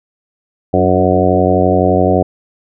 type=harmonic tone with a mistuned harmonic; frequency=91.8 Hz; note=F#2; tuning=13 cents flat; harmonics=1 / 2 / 3 / 4 / 5 / 6 / 7 / 8; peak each=-17 / -17 / -17 / -17 / -17 / -17 / -17 / -17 dBFS; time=0.73-2.23 s; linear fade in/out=10 ms; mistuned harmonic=3; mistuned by=+34 cents; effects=none